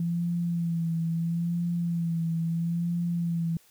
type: tone with vibrato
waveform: sine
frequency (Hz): 168.6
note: E3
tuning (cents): +39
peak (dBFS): -25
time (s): 0-3.57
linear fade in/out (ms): 2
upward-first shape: sine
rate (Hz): 0.75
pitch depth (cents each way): 39
effects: white hiss -60 dBFS RMS until 3.7 s